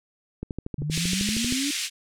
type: click train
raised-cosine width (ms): 3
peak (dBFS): -18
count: 15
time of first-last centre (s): 0.43-1.524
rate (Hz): 12.8
type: exponential sweep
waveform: sine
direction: up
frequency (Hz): 140 to 293.7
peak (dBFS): -26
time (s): 0.78-1.71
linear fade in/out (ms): 5
type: band-pass noise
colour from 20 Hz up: pink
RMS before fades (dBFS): -29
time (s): 0.9-1.9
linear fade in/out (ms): 50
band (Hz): 2300 to 9200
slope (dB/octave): 24
effects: none